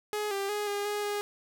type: tone with pitch steps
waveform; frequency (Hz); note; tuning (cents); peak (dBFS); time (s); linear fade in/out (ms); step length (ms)
sawtooth; 420.1 / 395.3 / 416.1 / 406.9 / 414.7 / 411.8; G#4 / G4 / G#4 / G#4 / G#4 / G#4; +20 / +15 / +3 / -35 / -3 / -15; -26; 0.13-1.21; 0; 180
effects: none